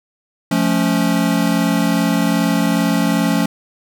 square chord, F augmented, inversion none, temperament equal with one note detuned, 174.61 / 217.1 / 277.2 Hz, F3 / A3 / C#4, 0 / -23 / 0 cents, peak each -19 dBFS, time 0.51-3.46 s, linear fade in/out 5 ms, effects none

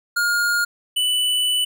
square tone pair in turn, 1421 / 2979 Hz, F6 / F#7, +30 / +11 cents, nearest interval octave + minor second, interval 1281 cents, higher second, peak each -18 / -18 dBFS, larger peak neither, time 0.16-0.65 / 0.96-1.65 s, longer second, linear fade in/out 10 ms, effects none

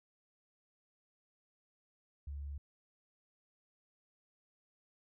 sine tone, 71.2 Hz, C#2, 47 cents sharp, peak -40 dBFS, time 2.27-2.58 s, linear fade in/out 5 ms, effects none

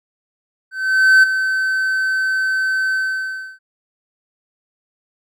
triangle tone with ADSR envelope, 1534 Hz, G6, 38 cents flat, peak -4 dBFS, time 0.71-3.59 s, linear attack 520 ms, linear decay 14 ms, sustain -10 dB, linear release 650 ms, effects none

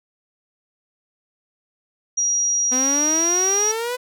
sine tone, 5740 Hz, F8, 47 cents sharp, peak -17 dBFS, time 2.17-3.72 s, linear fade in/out 10 ms
sawtooth exponential sweep, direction up, 249.2 to 505 Hz, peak -19 dBFS, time 2.71-3.97 s, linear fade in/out 20 ms
effects none

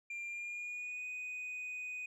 sine tone with pitch glide, 2386 to 2490 Hz, D7 to D#7, +27 to +1 cents, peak -37 dBFS, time 0.1-2.06 s, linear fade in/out 5 ms, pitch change +74 cents, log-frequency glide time 0.26-1.06 s, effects tanh soft clip ceiling -39 dBFS

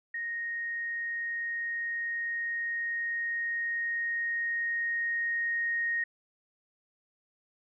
sine tone with level ramp, 1864.7 Hz, A#6, in tune, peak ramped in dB -32 to -27 dBFS, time 0.14-6.04 s, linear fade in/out 5 ms, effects none

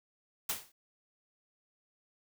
white noise with exponential decay, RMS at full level -30 dBFS, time 0.49-0.72 s, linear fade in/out 5 ms, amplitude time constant 49 ms, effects none

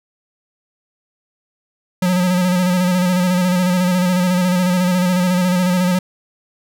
square tone with vibrato, 181 Hz, F#3, 38 cents flat, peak -14 dBFS, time 2.02-5.99 s, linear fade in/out 5 ms, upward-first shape square, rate 14 Hz, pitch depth 33 cents each way, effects none

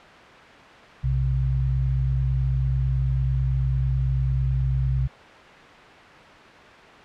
sine tone pair together, 61.74 / 130.82 Hz, B1 / C3, 0 / 0 cents, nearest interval octave + minor second, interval 1300 cents, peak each -23 / -22 dBFS, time 1.03-5.08 s, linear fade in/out 20 ms, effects white hiss -44 dBFS RMS until 7.04 s + low-pass 2000 Hz 12 dB/octave

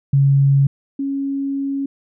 sine tone pair in turn, 138.59 / 275.9 Hz, C#3 / C#4, 0 / -8 cents, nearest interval octave, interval 1192 cents, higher second, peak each -10 / -19 dBFS, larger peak first, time 0.13-0.67 / 0.99-1.86 s, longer second, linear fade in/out 5 ms, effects none

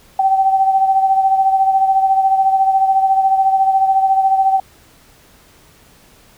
sine beating tone pair, 770 / 784 Hz, G5 / G5, -31 / 0 cents, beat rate 14 Hz, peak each -11 / -19 dBFS, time 0.19-4.6 s, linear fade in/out 5 ms, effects pink hiss -48 dBFS RMS until 6.37 s

